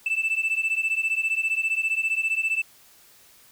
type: beating tone pair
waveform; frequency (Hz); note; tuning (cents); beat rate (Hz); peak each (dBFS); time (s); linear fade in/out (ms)
sine; 2637 / 2652; E7 / E7; 0 / +10; 15; -23; 0.06-2.62; 5
effects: tanh soft clip ceiling -19 dBFS + white hiss -54 dBFS RMS until 3.51 s